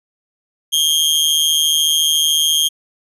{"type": "tone with amplitude modulation", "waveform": "sawtooth", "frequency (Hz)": 3231, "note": "G#7", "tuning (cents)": -48, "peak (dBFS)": -6, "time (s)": [0.72, 2.69], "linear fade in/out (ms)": 20, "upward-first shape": "sine", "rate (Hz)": 154, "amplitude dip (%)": 75, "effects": ["resampled to 32000 Hz"]}